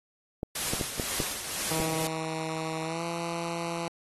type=clicks; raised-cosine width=2 ms; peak=-17 dBFS; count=6; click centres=0.431 / 0.735 / 0.812 / 0.998 / 1.202 / 1.802 s
type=noise with tremolo; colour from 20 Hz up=white; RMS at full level=-30 dBFS; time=0.55-2.07 s; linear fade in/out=5 ms; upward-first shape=triangle; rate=2 Hz; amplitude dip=55%
type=tone with pitch glide; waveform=10% pulse; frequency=159.9 to 168.92 Hz; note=D#3 to E3; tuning=+48 to +43 cents; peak=-23 dBFS; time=1.71-3.88 s; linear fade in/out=2 ms; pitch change=+95 cents; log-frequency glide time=2.84-3.03 s
effects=AAC 32 kbps